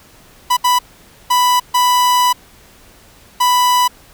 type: tone bursts at uneven times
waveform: 45% pulse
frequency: 990 Hz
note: B5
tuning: 4 cents sharp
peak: -10 dBFS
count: 5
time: 0.5-0.57 / 0.64-0.79 / 1.3-1.6 / 1.74-2.33 / 3.4-3.88 s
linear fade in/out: 10 ms
effects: pink hiss -45 dBFS RMS until 4.13 s